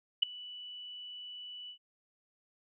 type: tone with ADSR envelope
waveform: sine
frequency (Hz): 2964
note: F#7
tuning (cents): +2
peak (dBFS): -19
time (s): 0.22-1.78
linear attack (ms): 11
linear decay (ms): 4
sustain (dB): -24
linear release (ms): 85
effects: none